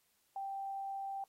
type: tone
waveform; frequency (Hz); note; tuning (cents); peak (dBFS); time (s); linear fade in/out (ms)
sine; 784; G5; 0; -38; 0.36-1.24; 2
effects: white hiss -75 dBFS RMS until 1.28 s + AAC 48 kbps